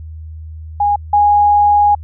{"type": "tone pair in turn", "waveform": "sine", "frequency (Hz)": [821, 825], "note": ["G#5", "G#5"], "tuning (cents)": [-20, -12], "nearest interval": "unison", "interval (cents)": 8, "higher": "second", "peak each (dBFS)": [-10, -7], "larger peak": "second", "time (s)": [[0.8, 0.96], [1.13, 1.95]], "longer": "second", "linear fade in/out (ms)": 5, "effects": ["added 79 Hz sine -27 dBFS peak until 2.03 s"]}